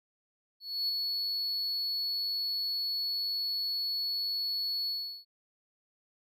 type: tone with ADSR envelope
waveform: triangle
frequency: 4399 Hz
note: C#8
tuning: 14 cents flat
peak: -26 dBFS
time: 0.6-5.25 s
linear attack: 290 ms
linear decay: 6 ms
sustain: -3 dB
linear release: 370 ms
effects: none